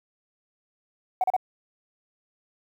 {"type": "tone bursts", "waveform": "sine", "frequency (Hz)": 745, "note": "F#5", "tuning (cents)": 12, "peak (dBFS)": -18, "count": 3, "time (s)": [1.21, 1.365], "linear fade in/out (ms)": 2, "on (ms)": 29, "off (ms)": 34, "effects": ["tanh soft clip ceiling -16 dBFS", "9-bit"]}